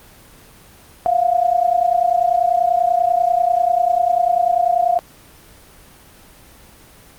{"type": "tone pair together", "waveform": "sine", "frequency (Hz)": [687.8, 718], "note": ["F5", "F5"], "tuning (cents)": [-27, 48], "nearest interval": "minor second", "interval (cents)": 75, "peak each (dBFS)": -16, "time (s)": [1.06, 4.99], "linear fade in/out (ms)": 0, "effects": ["pink hiss -45 dBFS RMS until 7.18 s", "Opus 24 kbps"]}